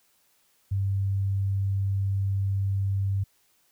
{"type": "tone", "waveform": "sine", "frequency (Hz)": 98, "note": "G2", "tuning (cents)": 0, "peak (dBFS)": -23, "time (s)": [0.71, 3.24], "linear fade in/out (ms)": 10, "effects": ["white hiss -66 dBFS RMS until 3.71 s"]}